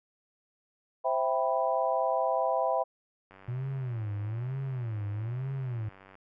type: chord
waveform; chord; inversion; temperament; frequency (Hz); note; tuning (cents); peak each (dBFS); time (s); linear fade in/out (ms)
sine; C major seventh; none; equal; 523.3 / 659.3 / 784 / 987.8; C5 / E5 / G5 / B5; 0 / 0 / 0 / 0; -31 / -29 / -31 / -32; 1.04-2.84; 20
type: click train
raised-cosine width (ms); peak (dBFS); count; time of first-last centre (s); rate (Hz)
0.5; -37; 274; 3.31-6.154; 96
type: tone with vibrato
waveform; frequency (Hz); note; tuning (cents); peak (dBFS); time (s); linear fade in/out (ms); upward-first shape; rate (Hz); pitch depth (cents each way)
triangle; 118.2; A#2; +24; -29; 3.48-5.89; 5; sine; 1.1; 240
effects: none